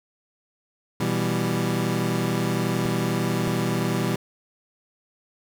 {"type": "chord", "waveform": "25% pulse", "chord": "E minor", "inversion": "second", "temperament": "equal", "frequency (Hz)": [123.47, 164.81, 196], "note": ["B2", "E3", "G3"], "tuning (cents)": [0, 0, 0], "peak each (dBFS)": -23, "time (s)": [1, 4.16], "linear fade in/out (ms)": 5}
{"type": "clicks", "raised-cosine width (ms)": 2, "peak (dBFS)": -19, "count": 2, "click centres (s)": [2.855, 3.477]}
{"effects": []}